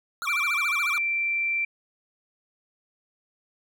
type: tone with vibrato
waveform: square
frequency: 1254 Hz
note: D#6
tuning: 13 cents sharp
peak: -30 dBFS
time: 0.22-0.98 s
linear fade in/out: 0 ms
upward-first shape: sine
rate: 14 Hz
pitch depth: 260 cents each way
type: tone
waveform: sine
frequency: 2349 Hz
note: D7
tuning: in tune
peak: -23 dBFS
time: 0.27-1.65 s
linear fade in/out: 5 ms
effects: none